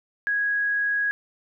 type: tone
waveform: sine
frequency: 1657 Hz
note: G#6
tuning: 4 cents flat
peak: -21 dBFS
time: 0.27-1.11 s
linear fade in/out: 0 ms
effects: none